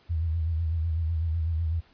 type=tone with vibrato; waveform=sine; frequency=81.6 Hz; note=E2; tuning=17 cents flat; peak=-24 dBFS; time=0.09-1.81 s; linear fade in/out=20 ms; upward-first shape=sine; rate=8 Hz; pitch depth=73 cents each way; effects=pink hiss -60 dBFS RMS until 1.93 s + resampled to 11025 Hz